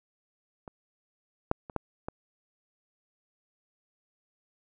clicks, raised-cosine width 1 ms, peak -28 / -10 / -27 / -15 / -20 dBFS, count 5, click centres 0.678 / 1.514 / 1.698 / 1.763 / 2.085 s, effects none

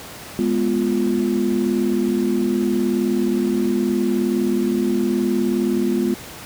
sine chord, F diminished, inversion first, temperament equal, 207.7 / 246.9 / 349.2 Hz, Ab3 / Cb4 / F4, 0 / 0 / 0 cents, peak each -21 dBFS, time 0.39-6.14 s, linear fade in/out 0 ms, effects pink hiss -36 dBFS RMS until 6.45 s + high-pass 80 Hz 12 dB/octave

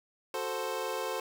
25% pulse chord, F# diminished, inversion none, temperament equal, 370 / 440 / 523.3 Hz, F#4 / A4 / C5, 0 / 0 / 0 cents, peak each -36 / -33 / -32 dBFS, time 0.34-1.2 s, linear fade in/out 2 ms, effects 9-bit

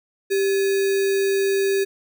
sine tone with sample-and-hold, 392 Hz, G4, in tune, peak -17 dBFS, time 0.3-1.85 s, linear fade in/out 20 ms, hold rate 2100 Hz, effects none

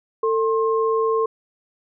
sine tone pair together, 447.3 / 1065.8 Hz, A4 / C6, +28 / +32 cents, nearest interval octave + minor third, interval 1504 cents, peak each -18 / -23 dBFS, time 0.23-1.26 s, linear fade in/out 5 ms, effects none

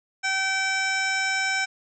harmonic tone, 770 Hz, G5, 31 cents flat, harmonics 1 / 2 / 3 / 4 / 5 / 7 / 8 / 9 / 10, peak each -31 / -26 / -27 / -40 / -38 / -32 / -43 / -38 / -41 dBFS, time 0.23-1.66 s, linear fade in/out 20 ms, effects none

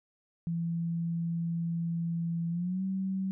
sine tone with pitch glide, 168 to 190.76 Hz, E3 to G3, +33 to -47 cents, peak -29 dBFS, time 0.47-3.31 s, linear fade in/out 0 ms, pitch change +220 cents, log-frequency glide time 2.5-2.83 s, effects none

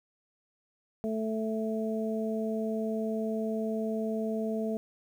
harmonic tone, 220 Hz, A3, in tune, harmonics 1 / 2 / 3, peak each -31 / -34 / -36 dBFS, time 1.04-4.77 s, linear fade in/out 0 ms, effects 10-bit

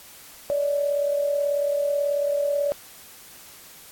sine tone pair together, 572.7 / 611 Hz, D5 / D#5, -44 / -32 cents, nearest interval minor second, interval 112 cents, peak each -21 / -30 dBFS, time 0.5-2.72 s, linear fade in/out 0 ms, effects white hiss -46 dBFS RMS until 3.91 s + AAC 64 kbps

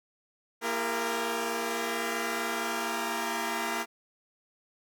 10% pulse tone cluster, 232.4 / 336.4 / 403.8 / 464.6 Hz, A#3 / E4 / G#4 / A#4, -5 / +35 / -49 / -6 cents, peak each -27 dBFS, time 0.61-3.86 s, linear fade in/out 50 ms, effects none

